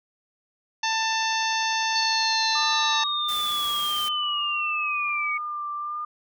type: harmonic tone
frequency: 890 Hz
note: A5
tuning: 20 cents sharp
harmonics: 1 / 2 / 3 / 4 / 5 / 6 / 7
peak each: -26 / -29 / -31 / -32 / -33 / -34 / -34 dBFS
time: 0.83-3.04 s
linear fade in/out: 5 ms
type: linear sweep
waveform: sine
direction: down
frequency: 4464 to 2217 Hz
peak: -25 dBFS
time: 1.95-5.38 s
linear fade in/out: 10 ms
type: tone with vibrato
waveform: sine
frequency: 1195 Hz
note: D6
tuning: 30 cents sharp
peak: -28 dBFS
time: 2.55-6.05 s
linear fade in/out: 5 ms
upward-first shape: sine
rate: 1.5 Hz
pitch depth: 23 cents each way
type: noise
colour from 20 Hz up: white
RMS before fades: -36 dBFS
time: 3.28-4.09 s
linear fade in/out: 10 ms
effects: none